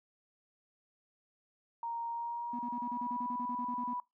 sine tone with pitch glide, 932.3 to 985.5 Hz, A#5 to B5, 0 to -4 cents, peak -35 dBFS, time 1.83-4 s, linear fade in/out 2 ms, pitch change +96 cents, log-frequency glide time 2.09-3.31 s
triangle tone bursts, 243.2 Hz, B3, 26 cents flat, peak -37 dBFS, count 15, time 2.53-3.936 s, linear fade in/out 5 ms, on 62 ms, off 34 ms
effects noise-tail reverb RT60 0.2 s tail -21 dB re dry

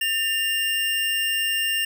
square tone pair together, 1802.8 / 2800 Hz, A6 / F7, +42 / +4 cents, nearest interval minor sixth, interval 762 cents, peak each -28 / -23 dBFS, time 0.01-1.85 s, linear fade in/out 5 ms, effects none

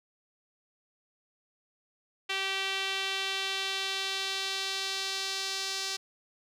sawtooth tone with band-pass filter sweep, 387.1 Hz, G4, 22 cents flat, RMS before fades -33 dBFS, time 2.29-5.97 s, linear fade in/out 10 ms, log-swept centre 2900 to 4900 Hz, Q 1.9, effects none

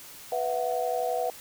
sine chord, B suspended fourth, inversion none, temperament equal with one note detuned, 493.9 / 668.5 / 740 Hz, B4 / E5 / F#5, 0 / +24 / 0 cents, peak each -30 dBFS, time 0.32-1.3 s, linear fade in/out 2 ms, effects white hiss -46 dBFS RMS until 1.4 s

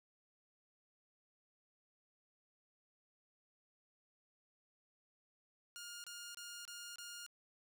10% pulse tone bursts, 1417 Hz, F6, 25 cents sharp, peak -40 dBFS, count 5, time 5.76-7.264 s, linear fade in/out 0 ms, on 280 ms, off 26 ms, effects none

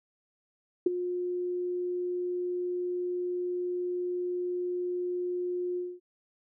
sine tone with ADSR envelope, 357.4 Hz, F4, 40 cents sharp, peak -17 dBFS, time 0.86-6 s, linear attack 6 ms, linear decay 15 ms, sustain -12 dB, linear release 230 ms, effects none

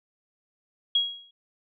sine tone with exponential decay, 3300 Hz, G#7, 12 cents flat, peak -17 dBFS, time 0.95-1.31 s, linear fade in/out 5 ms, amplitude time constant 78 ms, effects none

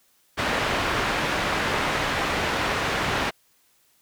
white low-pass noise, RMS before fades -25 dBFS, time 0.37-3.31 s, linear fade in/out 20 ms, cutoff 2000 Hz, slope 12 dB/octave, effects white hiss -63 dBFS RMS until 4.01 s

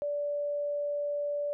sine tone, 581 Hz, D5, 19 cents flat, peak -29 dBFS, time 0.02-1.53 s, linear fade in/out 0 ms, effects none

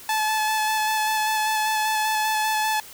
sawtooth tone with vibrato, 865 Hz, A5, 30 cents flat, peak -17 dBFS, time 0.09-2.8 s, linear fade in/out 2 ms, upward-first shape square, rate 5.1 Hz, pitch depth 12 cents each way, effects white hiss -43 dBFS RMS until 2.93 s

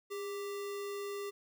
sine tone with sample-and-hold, 404.8 Hz, G#4, 44 cents flat, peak -37 dBFS, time 0.1-1.31 s, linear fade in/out 20 ms, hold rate 1575 Hz, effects none

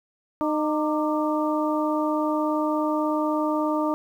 harmonic tone with a mistuned harmonic, 306.1 Hz, D#4, 28 cents flat, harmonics 1 / 2 / 3 / 4, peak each -24 / -27 / -29 / -30 dBFS, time 0.41-3.94 s, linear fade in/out 0 ms, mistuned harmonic 4, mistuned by -58 cents, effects 9-bit

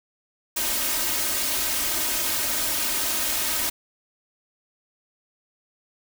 white noise with comb filter, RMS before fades -25 dBFS, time 0.56-3.7 s, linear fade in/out 10 ms, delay 3.2 ms, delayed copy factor +0.95, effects none

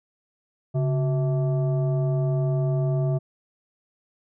sine tone with frequency modulation, 139 Hz, C#3, 5 cents sharp, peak -20 dBFS, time 0.74-3.19 s, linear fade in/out 20 ms, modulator 511 Hz, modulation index 0.57, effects none

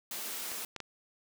white high-pass noise, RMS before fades -39 dBFS, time 0.11-0.65 s, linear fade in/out 2 ms, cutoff 170 Hz, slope 96 dB/octave
clicks, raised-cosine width 0.2 ms, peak -22 dBFS, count 3, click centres 0.517 / 0.763 / 0.803 s
effects none

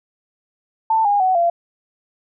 sine tone with pitch steps, 889 / 815.2 / 747.6 / 685.5 Hz, A5 / G#5 / F#5 / F5, +18 / -32 / +18 / -32 cents, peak -13 dBFS, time 0.9-1.5 s, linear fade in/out 5 ms, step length 150 ms, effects none

